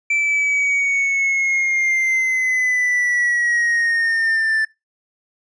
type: linear sweep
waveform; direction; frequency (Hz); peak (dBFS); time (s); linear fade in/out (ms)
triangle; down; 2333 to 1760; -14; 0.1-4.65; 5
effects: noise-tail reverb RT60 0.2 s tail -21 dB re dry + resampled to 22050 Hz